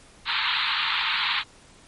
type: band-pass noise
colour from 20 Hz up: white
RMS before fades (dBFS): -25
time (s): 0.25-1.44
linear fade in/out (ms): 50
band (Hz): 860 to 4200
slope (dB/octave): 96
effects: pink hiss -52 dBFS RMS until 1.87 s + MP3 48 kbps